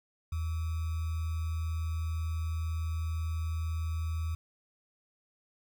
sine tone with sample-and-hold, 81 Hz, E2, 30 cents flat, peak -30 dBFS, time 0.32-4.35 s, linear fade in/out 5 ms, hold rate 1225 Hz, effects none

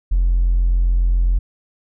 sine tone with hard clipping, 43.65 Hz, F1, in tune, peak -13 dBFS, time 0.11-1.39 s, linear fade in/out 10 ms, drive 1 dB, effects none

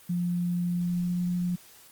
sine tone with pitch glide, 175.5 to 177.44 Hz, F3 to F3, +9 to +28 cents, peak -25 dBFS, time 0.09-1.56 s, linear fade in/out 10 ms, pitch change +19 cents, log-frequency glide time 0.84-1.19 s, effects white hiss -53 dBFS RMS until 1.91 s + Opus 32 kbps

